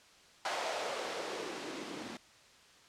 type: noise with band-pass filter sweep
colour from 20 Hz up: blue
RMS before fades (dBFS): -39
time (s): 0.45-2.17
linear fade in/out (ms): 2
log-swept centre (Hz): 720 to 230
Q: 2.4
effects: white hiss -60 dBFS RMS until 2.88 s + low-pass 6000 Hz 12 dB/octave